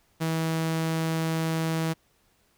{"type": "tone", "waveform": "sawtooth", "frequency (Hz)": 161.9, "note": "E3", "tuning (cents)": -31, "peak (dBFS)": -21, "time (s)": [0.2, 1.94], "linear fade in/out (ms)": 20, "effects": ["pink hiss -66 dBFS RMS until 2.57 s"]}